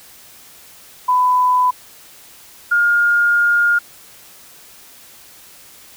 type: tone pair in turn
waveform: sine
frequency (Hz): 1000 / 1417.4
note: B5 / F6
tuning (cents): +21 / +25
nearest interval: tritone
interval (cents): 604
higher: second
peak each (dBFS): -11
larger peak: neither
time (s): 1.08-1.71 / 2.71-3.79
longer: second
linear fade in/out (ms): 10
effects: white hiss -43 dBFS RMS until 5.96 s